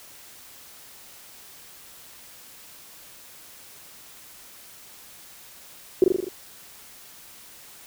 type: tone with echo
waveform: sine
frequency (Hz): 370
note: F#4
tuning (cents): 0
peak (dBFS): -10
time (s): 6.02-6.04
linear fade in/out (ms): 2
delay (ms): 41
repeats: 6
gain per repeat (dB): -3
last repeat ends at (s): 6.286
effects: white hiss -47 dBFS RMS until 7.86 s